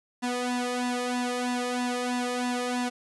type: tone with flanger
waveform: sawtooth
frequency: 246.9 Hz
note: B3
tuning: in tune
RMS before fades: -29 dBFS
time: 0.22-2.9 s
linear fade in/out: 20 ms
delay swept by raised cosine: 1.1 to 1.69 ms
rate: 3.1 Hz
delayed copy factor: +1
effects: resampled to 24000 Hz + 9-bit